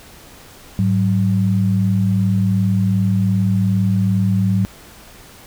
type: tone pair together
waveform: sine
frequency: 105.68 / 188.3 Hz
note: G#2 / F#3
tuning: +31 / +31 cents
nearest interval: minor seventh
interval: 1000 cents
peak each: -16 dBFS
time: 0.79-4.65 s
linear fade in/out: 0 ms
effects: pink hiss -42 dBFS RMS until 5.46 s